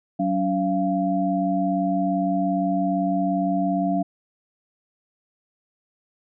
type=tone cluster; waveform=sine; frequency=187.1 / 284.6 / 687 Hz; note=F#3 / C#4 / F5; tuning=+20 / +46 / -29 cents; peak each=-24 dBFS; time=0.19-4.03 s; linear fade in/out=10 ms; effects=none